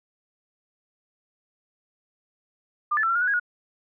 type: tone with pitch steps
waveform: sine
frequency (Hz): 1199 / 1738 / 1339 / 1364 / 1426 / 1481 / 1643 / 1449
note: D6 / A6 / E6 / F6 / F6 / F#6 / G#6 / F#6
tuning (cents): +36 / -22 / +27 / -41 / +36 / +1 / -19 / -37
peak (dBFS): -20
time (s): 2.91-3.398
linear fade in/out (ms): 10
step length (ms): 61
effects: none